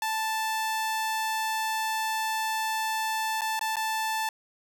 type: tone with dropouts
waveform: sawtooth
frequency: 880 Hz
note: A5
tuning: in tune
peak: -23 dBFS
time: 0.02-4.29 s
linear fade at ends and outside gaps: 2 ms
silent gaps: 3.41-3.417 / 3.593-3.611 / 3.758-3.767 s
effects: none